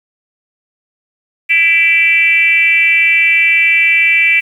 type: tone with frequency modulation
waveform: sine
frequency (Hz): 2333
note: D7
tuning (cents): -12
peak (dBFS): -7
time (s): 1.49-4.41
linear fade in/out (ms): 20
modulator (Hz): 344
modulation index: 0.85
effects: 7-bit